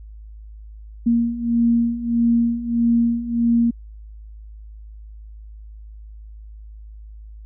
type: beating tone pair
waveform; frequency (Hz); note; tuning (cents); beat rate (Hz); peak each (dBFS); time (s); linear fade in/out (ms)
sine; 233 / 234.6; A#3 / A#3; -1 / +11; 1.6; -21 / -17; 1.06-3.71; 10
effects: added 53 Hz sine -36 dBFS peak until 7.45 s